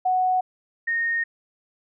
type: tone pair in turn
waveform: sine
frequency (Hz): 740 / 1849.1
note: F#5 / A#6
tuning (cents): 0 / -15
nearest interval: octave + major third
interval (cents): 1585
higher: second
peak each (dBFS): -18 / -21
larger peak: first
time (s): 0.05-0.41 / 0.87-1.24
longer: second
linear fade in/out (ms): 10
effects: none